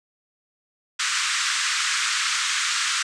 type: band-pass noise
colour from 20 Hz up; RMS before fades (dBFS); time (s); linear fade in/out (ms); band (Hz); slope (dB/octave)
pink; -24; 0.99-3.03; 10; 1200 to 8400; 48
effects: none